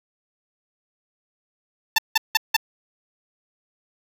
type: tone bursts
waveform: 10% pulse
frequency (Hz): 889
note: A5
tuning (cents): +18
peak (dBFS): -6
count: 4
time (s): 1.96-2.566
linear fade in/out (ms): 5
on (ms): 24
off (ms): 170
effects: none